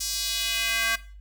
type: tone with high-pass filter sweep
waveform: square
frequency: 226.8 Hz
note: A#3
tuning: 47 cents flat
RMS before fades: -27 dBFS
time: 0-0.96 s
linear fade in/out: 10 ms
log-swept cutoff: 5700 to 1600 Hz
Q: 1.8
effects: noise-tail reverb RT60 0.4 s tail -18 dB re dry + added 50 Hz sine -42 dBFS peak until 1.2 s